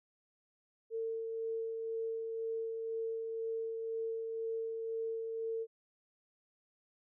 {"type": "tone with tremolo", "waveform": "sine", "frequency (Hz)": 451.4, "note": "A4", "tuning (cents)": 44, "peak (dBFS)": -34, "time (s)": [0.9, 5.67], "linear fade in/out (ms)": 50, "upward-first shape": "sine", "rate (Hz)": 2, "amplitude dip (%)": 30, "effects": []}